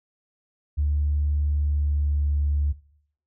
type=tone with pitch glide; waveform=sine; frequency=73.42 to 72.62 Hz; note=D2 to D2; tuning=0 to -19 cents; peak=-19 dBFS; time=0.77-2.73 s; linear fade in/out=20 ms; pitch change=-19 cents; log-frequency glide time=1.47-2.33 s; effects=noise-tail reverb RT60 0.6 s tail -19 dB re dry + tanh soft clip ceiling -15 dBFS